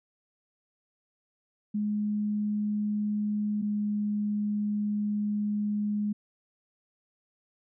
sine tone pair in turn, 209.2 / 208.2 Hz, G#3 / G#3, +13 / +5 cents, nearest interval unison, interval 8 cents, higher first, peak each -26 dBFS, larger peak neither, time 1.74-3.62 / 3.62-6.13 s, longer second, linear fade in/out 10 ms, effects none

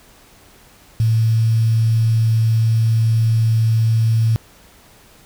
sine tone with quantisation, 112.6 Hz, A2, 40 cents sharp, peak -12 dBFS, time 1-4.36 s, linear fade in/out 0 ms, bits 6, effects pink hiss -48 dBFS RMS until 5.25 s

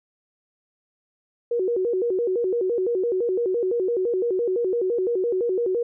sine tone with vibrato, 420.3 Hz, G#4, 21 cents sharp, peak -20 dBFS, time 1.51-5.83 s, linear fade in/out 5 ms, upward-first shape square, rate 5.9 Hz, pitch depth 210 cents each way, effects none

